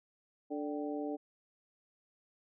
harmonic tone with a mistuned harmonic, 146.83 Hz, D3, in tune, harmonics 2 / 3 / 4 / 5, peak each -37 / -41 / -43 / -45 dBFS, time 0.5-1.17 s, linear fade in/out 20 ms, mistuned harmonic 5, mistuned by +91 cents, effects none

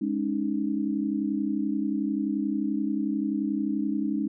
sine chord, Ab suspended fourth, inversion none, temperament equal with one note detuned, 207.7 / 277.2 / 308.6 Hz, Ab3 / Db4 / Eb4, 0 / 0 / -14 cents, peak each -29 dBFS, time 0.01-4.28 s, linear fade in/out 10 ms, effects none

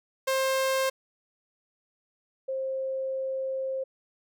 sawtooth / sine tone pair in turn, 530 / 530 Hz, C5 / C5, +22 / +22 cents, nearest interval unison, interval 0 cents, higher neither, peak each -20 / -28 dBFS, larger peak first, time 0.27-0.9 / 2.48-3.84 s, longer second, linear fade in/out 10 ms, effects none

